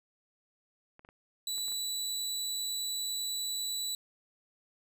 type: clicks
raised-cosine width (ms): 0.5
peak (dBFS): -38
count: 6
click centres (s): 0.994 / 1.049 / 1.089 / 1.581 / 1.682 / 1.721
type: tone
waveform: 25% pulse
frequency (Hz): 3951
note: B7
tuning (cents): 0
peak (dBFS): -29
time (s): 1.47-3.95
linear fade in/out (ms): 2
effects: none